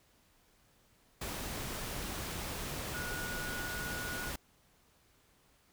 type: tone in noise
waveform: sine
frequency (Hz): 1453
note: F#6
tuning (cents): -32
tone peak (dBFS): -40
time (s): 2.94-4.3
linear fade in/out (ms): 5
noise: pink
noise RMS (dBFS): -40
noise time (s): 1.21-4.36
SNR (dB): -3
effects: pink hiss -68 dBFS RMS until 5.72 s